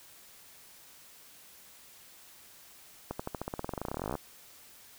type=accelerating click train; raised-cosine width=1 ms; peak=-20 dBFS; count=28; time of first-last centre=3.11-4.153 s; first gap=85 ms; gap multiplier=0.93; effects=white hiss -55 dBFS RMS until 4.98 s